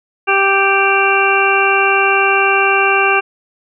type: harmonic tone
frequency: 392 Hz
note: G4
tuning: in tune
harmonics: 1 / 2 / 3 / 4 / 6 / 7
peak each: -17 / -17 / -17 / -17 / -17 / -17 dBFS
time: 0.27-3.21 s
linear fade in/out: 20 ms
effects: none